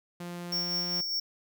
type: tone with pitch glide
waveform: sawtooth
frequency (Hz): 174.61 to 176.23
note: F3 to F3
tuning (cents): 0 to +16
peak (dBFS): -33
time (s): 0.2-1.01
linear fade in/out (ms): 5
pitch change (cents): +16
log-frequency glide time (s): 0.49-0.87
type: tone with tremolo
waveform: square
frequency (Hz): 5480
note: F8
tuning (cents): -34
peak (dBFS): -28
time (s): 0.52-1.2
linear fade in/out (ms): 5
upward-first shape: sine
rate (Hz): 5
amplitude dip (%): 40
effects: none